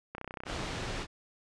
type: click train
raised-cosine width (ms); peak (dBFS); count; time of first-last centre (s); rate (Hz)
0.5; -24; 16; 0.15-0.626; 31.5
type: low-pass noise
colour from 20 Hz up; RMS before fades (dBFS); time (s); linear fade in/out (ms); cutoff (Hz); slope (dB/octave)
pink; -37; 0.45-1.07; 50; 5100; 12
effects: resampled to 22050 Hz